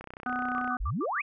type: click train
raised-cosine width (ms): 0.5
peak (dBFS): -26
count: 22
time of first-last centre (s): 0.01-0.677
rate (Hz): 31.5
type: harmonic tone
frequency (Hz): 249.1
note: B3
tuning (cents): +15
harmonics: 1 / 3 / 5 / 6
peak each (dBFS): -34 / -34 / -34 / -34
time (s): 0.26-0.77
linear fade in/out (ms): 2
type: tone bursts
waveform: sine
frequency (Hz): 1174.7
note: D6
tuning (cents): 0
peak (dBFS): -32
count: 5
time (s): 0.55-1.21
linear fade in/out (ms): 5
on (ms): 52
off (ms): 100
type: exponential sweep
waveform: sine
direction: up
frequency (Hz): 37.48 to 2637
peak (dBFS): -28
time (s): 0.8-1.22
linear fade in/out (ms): 10
effects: none